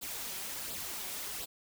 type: noise with flanger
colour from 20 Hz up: white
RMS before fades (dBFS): -40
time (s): 0.01-1.46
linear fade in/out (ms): 20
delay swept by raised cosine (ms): 0.24 to 5.34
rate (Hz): 1.4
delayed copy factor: +0.55
effects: none